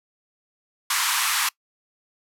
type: band-pass noise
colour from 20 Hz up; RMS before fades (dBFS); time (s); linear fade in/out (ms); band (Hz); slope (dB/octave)
pink; -23; 0.9-1.49; 5; 940 to 14000; 48
effects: noise-tail reverb RT60 0.1 s tail -24 dB re dry

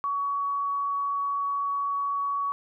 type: tone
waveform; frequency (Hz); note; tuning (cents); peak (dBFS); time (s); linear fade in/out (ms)
sine; 1126; C#6; +27; -25; 0.04-2.52; 0
effects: none

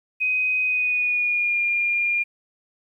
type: tone with pitch glide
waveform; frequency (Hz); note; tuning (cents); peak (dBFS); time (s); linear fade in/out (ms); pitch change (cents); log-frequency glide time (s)
sine; 2510 to 2408; D#7 to D7; +15 to +43; -19; 0.2-2.24; 20; -72; 0.64-1.6
effects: 10-bit

